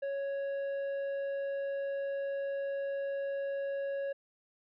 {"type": "tone with tanh clipping", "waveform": "sine", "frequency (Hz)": 554.4, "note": "C#5", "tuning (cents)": 0, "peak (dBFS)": -34, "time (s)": [0.02, 4.13], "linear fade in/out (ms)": 10, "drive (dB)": 7, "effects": []}